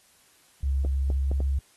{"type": "tone with pitch glide", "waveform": "sine", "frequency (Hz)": [67.9, 68.37], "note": ["C#2", "C#2"], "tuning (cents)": [-35, -23], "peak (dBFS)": -22, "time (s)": [0.63, 1.59], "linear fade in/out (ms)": 5, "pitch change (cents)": 12, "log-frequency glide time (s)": [1.23, 1.4]}
{"type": "clicks", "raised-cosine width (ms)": 2, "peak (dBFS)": -21, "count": 4, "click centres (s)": [0.849, 1.102, 1.315, 1.404]}
{"effects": ["white hiss -60 dBFS RMS until 1.76 s", "AAC 32 kbps"]}